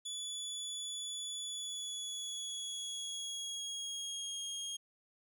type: tone with pitch glide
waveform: 25% pulse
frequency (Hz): 3438 to 3253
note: A7 to G#7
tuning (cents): -41 to -37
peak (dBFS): -35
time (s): 0.05-4.77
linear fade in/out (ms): 10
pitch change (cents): -96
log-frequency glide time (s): 1.43-4.41
effects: none